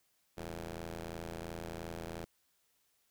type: ring-modulated tone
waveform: 10% pulse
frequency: 82.9 Hz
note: E2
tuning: 10 cents sharp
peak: -30 dBFS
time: 0.37-2.25 s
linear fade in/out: 10 ms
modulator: 264 Hz
effects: white hiss -75 dBFS RMS until 3.1 s